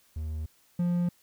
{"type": "tone pair in turn", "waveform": "triangle", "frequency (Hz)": [78, 175.1], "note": ["D#2", "F3"], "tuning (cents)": [5, 5], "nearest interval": "octave + major second", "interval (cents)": 1400, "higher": "second", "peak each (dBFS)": [-29, -22], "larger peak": "second", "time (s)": [[0.16, 0.46], [0.79, 1.09]], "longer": "neither", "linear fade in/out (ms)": 5, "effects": ["white hiss -64 dBFS RMS until 1.22 s"]}